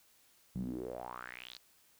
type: tone with band-pass filter sweep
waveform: sawtooth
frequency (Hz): 61.5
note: B1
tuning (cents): -7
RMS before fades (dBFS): -43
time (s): 0.55-1.58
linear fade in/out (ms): 0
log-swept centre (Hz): 160 to 4500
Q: 5.8
effects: white hiss -67 dBFS RMS until 1.99 s